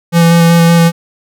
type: tone with vibrato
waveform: square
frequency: 168.5 Hz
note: E3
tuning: 38 cents sharp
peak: -5 dBFS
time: 0.12-0.92 s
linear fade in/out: 50 ms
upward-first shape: square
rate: 5.3 Hz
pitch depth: 10 cents each way
effects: none